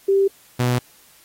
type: tone pair in turn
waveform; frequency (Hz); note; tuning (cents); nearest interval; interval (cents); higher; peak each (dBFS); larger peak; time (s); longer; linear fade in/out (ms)
sine / sawtooth; 392 / 123.47; G4 / B2; 0 / 0; octave + minor sixth; 2000; first; -13; neither; 0.08-0.28 / 0.59-0.79; neither; 10
effects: white hiss -52 dBFS RMS until 1.24 s + AAC 48 kbps